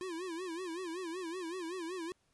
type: tone with vibrato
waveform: square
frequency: 349.2 Hz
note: F4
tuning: in tune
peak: -39 dBFS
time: 0.01-2.12 s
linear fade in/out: 0 ms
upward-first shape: sine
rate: 5.3 Hz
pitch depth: 140 cents each way
effects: pink hiss -75 dBFS RMS until 2.33 s + resampled to 24000 Hz